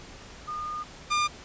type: tone pair in turn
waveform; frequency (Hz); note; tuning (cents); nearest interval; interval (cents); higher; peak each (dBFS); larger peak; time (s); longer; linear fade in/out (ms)
sine / sawtooth; 1219 / 1202.9; D#6 / D6; -36 / +41; unison; 23; first; -31 / -19; second; 0.47-0.84 / 1.1-1.28; first; 20
effects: pink hiss -46 dBFS RMS until 1.44 s + resampled to 16000 Hz